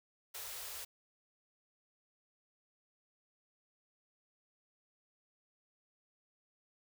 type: band-stop noise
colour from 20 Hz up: white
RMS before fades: -45 dBFS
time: 0.34-0.85 s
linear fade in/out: 10 ms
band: 110 to 380 Hz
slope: 96 dB/octave
effects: none